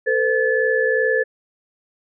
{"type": "tone cluster", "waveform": "sine", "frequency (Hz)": [447.4, 510, 1729], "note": ["A4", "C5", "A6"], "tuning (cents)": [29, -44, -31], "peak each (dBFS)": -20, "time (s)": [0.06, 1.24], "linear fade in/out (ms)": 20, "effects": []}